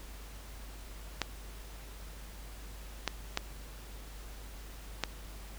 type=clicks; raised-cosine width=0.2 ms; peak=-12 dBFS; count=4; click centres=1.217 / 3.077 / 3.374 / 5.037 s; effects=added 50 Hz sine -45 dBFS peak until 5.58 s + pink hiss -52 dBFS RMS until 5.58 s